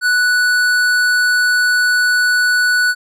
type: tone with tanh clipping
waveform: sine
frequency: 1480 Hz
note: F#6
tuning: in tune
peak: -13 dBFS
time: 0.01-2.95 s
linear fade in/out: 50 ms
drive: 15 dB
effects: none